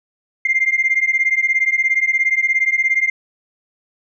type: beating tone pair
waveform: sine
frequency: 2093 / 2110 Hz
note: C7 / C7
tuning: 0 / +14 cents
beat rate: 17 Hz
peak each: -16 dBFS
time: 0.45-3.1 s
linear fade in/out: 5 ms
effects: tanh soft clip ceiling -7 dBFS